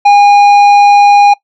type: tone with tanh clipping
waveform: sine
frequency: 815 Hz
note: G#5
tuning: 33 cents flat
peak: -3 dBFS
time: 0.05-1.34 s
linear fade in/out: 10 ms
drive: 9 dB
effects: noise-tail reverb RT60 0.1 s tail -20 dB re dry